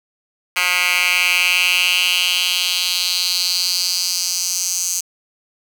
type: tone with high-pass filter sweep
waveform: 10% pulse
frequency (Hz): 179.5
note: F3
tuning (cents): +48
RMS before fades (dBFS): -18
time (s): 0.56-5.01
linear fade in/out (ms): 10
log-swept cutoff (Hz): 1900 to 6500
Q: 3.6
effects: 7-bit